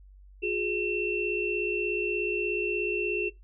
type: tone cluster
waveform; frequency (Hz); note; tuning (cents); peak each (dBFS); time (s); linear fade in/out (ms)
sine; 359.3 / 416 / 2700; F4 / G#4 / E7; +49 / +3 / +41; -31; 0.42-3.3; 20
effects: noise-tail reverb RT60 0.2 s tail -20 dB re dry + added 48 Hz sine -49 dBFS peak until 3.43 s